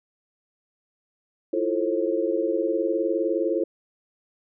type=chord; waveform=sine; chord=F major seventh; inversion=third; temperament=equal with one note detuned; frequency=329.6 / 349.2 / 440 / 534.6 Hz; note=E4 / F4 / A4 / C5; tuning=0 / 0 / 0 / +37 cents; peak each=-27 dBFS; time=1.53-3.64 s; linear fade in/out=5 ms; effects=none